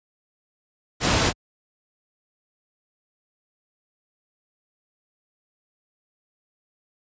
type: noise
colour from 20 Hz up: pink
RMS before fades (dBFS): -19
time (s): 1-1.33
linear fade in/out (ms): 50
effects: high-pass 60 Hz 12 dB/octave + resampled to 16000 Hz